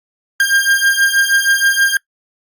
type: beating tone pair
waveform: 40% pulse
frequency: 1600 / 1606.3 Hz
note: G6 / G6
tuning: +35 / +42 cents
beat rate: 6.3 Hz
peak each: -13 dBFS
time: 0.4-1.97 s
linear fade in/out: 2 ms
effects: noise-tail reverb RT60 0.1 s tail -23 dB re dry + Opus 48 kbps